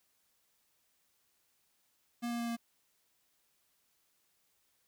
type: tone with pitch steps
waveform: square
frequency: 237.9 / 236.4 / 234.9 / 233.4 Hz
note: A#3 / A#3 / A#3 / A#3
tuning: +35 / +24 / +13 / +2 cents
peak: -35 dBFS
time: 2.22-2.568 s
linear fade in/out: 20 ms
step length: 87 ms
effects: white hiss -75 dBFS RMS until 4.87 s